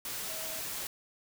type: tone in noise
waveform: sine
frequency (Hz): 640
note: D#5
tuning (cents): +49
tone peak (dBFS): -46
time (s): 0.29-0.6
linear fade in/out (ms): 2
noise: white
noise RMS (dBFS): -38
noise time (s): 0.05-0.87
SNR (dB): -11
effects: none